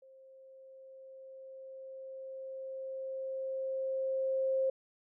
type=tone with level ramp; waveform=sine; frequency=530 Hz; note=C5; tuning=22 cents sharp; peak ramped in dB=-55 to -27 dBFS; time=0.02-4.7 s; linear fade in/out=5 ms; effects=none